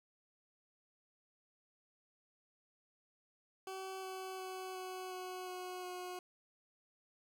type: tone with pitch steps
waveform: 20% pulse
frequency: 380.3 / 377.2 / 374.2 / 371.2 / 368.2 / 365.2 / 362.3 Hz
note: F#4 / F#4 / F#4 / F#4 / F#4 / F#4 / F#4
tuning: +48 / +33 / +20 / +6 / -8 / -23 / -36 cents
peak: -38 dBFS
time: 3.67-6.19 s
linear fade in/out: 2 ms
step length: 360 ms
effects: none